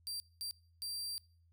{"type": "tone bursts at uneven times", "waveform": "sawtooth", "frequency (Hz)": 4710, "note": "D8", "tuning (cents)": 4, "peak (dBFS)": -36, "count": 3, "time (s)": [[0.07, 0.2], [0.41, 0.51], [0.82, 1.18]], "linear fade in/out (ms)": 0, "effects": ["noise-tail reverb RT60 0.5 s tail -25 dB re dry", "added 84 Hz sine -65 dBFS peak until 1.52 s"]}